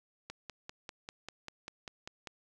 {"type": "click train", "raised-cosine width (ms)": 0.2, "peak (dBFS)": -25, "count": 11, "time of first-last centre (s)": [0.3, 2.272], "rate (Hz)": 5.07, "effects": []}